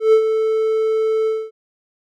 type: tone with ADSR envelope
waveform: triangle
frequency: 440 Hz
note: A4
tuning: in tune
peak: -5 dBFS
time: 0-1.51 s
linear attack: 130 ms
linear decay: 81 ms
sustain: -8 dB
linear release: 240 ms
effects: none